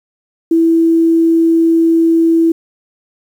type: tone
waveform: sine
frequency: 329.6 Hz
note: E4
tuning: in tune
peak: -7 dBFS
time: 0.51-2.52 s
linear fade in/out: 5 ms
effects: 7-bit